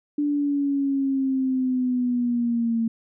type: linear sweep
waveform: sine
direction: down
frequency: 293.7 to 226.3 Hz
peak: -20 dBFS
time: 0.18-2.88 s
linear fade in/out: 5 ms
effects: none